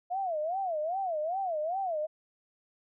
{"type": "tone with vibrato", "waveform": "sine", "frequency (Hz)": 688, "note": "F5", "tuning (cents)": -26, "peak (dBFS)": -29, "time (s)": [0.1, 2.07], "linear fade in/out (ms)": 20, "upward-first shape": "sine", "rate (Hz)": 2.5, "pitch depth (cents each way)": 230, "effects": []}